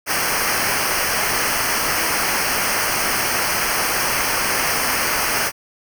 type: noise with comb filter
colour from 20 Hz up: pink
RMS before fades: -20 dBFS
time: 0.06-5.52 s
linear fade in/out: 50 ms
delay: 0.27 ms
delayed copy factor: -0.85
effects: none